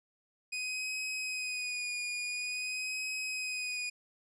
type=tone with vibrato; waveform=sawtooth; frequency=2489 Hz; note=D#7; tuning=in tune; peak=-31 dBFS; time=0.52-3.9 s; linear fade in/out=10 ms; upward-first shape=sine; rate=0.48 Hz; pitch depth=33 cents each way; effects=resampled to 22050 Hz